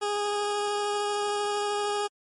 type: tone with vibrato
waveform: 20% pulse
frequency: 412.2 Hz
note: G#4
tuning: 13 cents flat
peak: -21 dBFS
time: 0.01-2.08 s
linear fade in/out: 20 ms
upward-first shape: sine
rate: 13 Hz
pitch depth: 9 cents each way
effects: MP3 48 kbps